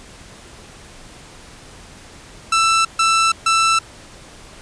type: tone bursts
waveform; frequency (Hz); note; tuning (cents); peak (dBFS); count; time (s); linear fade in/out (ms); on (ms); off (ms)
sawtooth; 1329; E6; +14; -9; 3; 2.52-3.79; 5; 330; 140
effects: pink hiss -41 dBFS RMS until 4.61 s + resampled to 22050 Hz